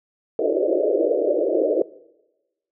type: band-pass noise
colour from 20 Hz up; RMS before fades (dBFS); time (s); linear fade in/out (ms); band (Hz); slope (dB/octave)
white; -20; 0.39-1.82; 2; 310 to 620; 96
effects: noise-tail reverb RT60 1.0 s tail -20 dB re dry